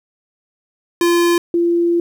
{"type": "tone pair in turn", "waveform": ["square", "sine"], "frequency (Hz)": [344.5, 342.7], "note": ["F4", "F4"], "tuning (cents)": [-24, -33], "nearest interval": "unison", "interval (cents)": 9, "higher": "first", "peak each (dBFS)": [-12, -12], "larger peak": "neither", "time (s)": [[1.01, 1.38], [1.54, 2]], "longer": "second", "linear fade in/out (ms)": 2, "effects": ["9-bit"]}